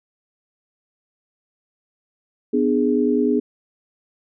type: chord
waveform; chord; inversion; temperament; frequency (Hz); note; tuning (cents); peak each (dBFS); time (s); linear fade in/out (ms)
sine; G# diminished; first; just; 249.2 / 299 / 415.3; B3 / D4 / G#4; +16 / +31 / 0; -19 / -21 / -20; 2.53-3.4; 10
effects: none